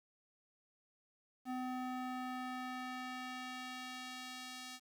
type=tone with band-pass filter sweep; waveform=square; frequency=254.2 Hz; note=C4; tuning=50 cents flat; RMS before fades=-44 dBFS; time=1.45-4.8 s; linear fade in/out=50 ms; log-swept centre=630 to 5000 Hz; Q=0.71; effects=10-bit